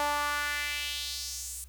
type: tone with high-pass filter sweep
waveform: sawtooth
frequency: 292 Hz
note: D4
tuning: 10 cents flat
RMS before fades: -33 dBFS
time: 0-1.64 s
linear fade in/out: 0 ms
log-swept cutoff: 780 to 9100 Hz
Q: 2.4
effects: added 65 Hz sine -48 dBFS peak until 1.68 s + white hiss -62 dBFS RMS until 1.68 s